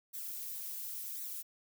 violet noise with flanger, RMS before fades -42 dBFS, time 0.13-1.43 s, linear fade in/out 20 ms, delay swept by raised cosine 0.49 to 5.39 ms, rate 0.92 Hz, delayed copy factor +0.75, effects none

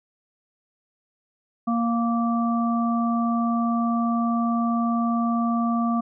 harmonic tone, 233.1 Hz, A#3, in tune, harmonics 1 / 3 / 5, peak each -21 / -29 / -28 dBFS, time 1.67-6.01 s, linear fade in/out 10 ms, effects none

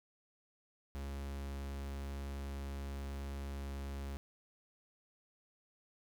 45% pulse tone, 69.3 Hz, C#2, in tune, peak -40 dBFS, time 0.95-4.17 s, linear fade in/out 0 ms, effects none

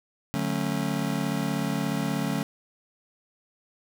square chord, D major seventh, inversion none, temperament just, 146.83 / 183.54 / 220.2 / 275.3 Hz, D3 / F#3 / A3 / C#4, 0 / -14 / +2 / -12 cents, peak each -32 dBFS, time 0.34-2.43 s, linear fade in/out 0 ms, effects none

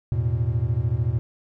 triangle chord, E suspended fourth, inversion none, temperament equal, 82.41 / 110 / 123.47 Hz, E2 / A2 / B2, 0 / 0 / 0 cents, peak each -26 / -22 / -22 dBFS, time 0.12-1.19 s, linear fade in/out 0 ms, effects none

